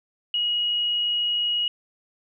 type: tone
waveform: sine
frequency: 2897 Hz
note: F#7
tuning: 37 cents flat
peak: -21 dBFS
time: 0.34-1.68 s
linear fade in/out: 2 ms
effects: none